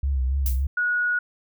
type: tone with vibrato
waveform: sine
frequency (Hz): 66.5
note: C2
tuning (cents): +29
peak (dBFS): -20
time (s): 0.03-0.67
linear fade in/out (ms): 5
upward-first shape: sine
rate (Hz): 3.6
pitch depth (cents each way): 79
type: noise with exponential decay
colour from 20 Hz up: violet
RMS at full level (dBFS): -26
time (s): 0.46-0.67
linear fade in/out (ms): 1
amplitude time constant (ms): 44
type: tone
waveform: sine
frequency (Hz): 1456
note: F#6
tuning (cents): -28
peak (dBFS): -20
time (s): 0.77-1.19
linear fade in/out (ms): 5
effects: none